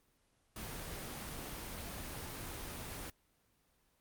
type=noise; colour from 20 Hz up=pink; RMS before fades=-44 dBFS; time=0.56-3.1 s; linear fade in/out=2 ms; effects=pink hiss -74 dBFS RMS until 4 s + Opus 24 kbps